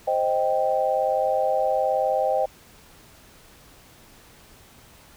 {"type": "chord", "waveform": "sine", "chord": "C minor", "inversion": "none", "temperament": "equal", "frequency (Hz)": [523.3, 622.3, 784], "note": ["C5", "Eb5", "G5"], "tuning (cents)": [0, 0, 0], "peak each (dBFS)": -24, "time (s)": [0.07, 2.46], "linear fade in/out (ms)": 10, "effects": ["pink hiss -51 dBFS RMS until 5.16 s"]}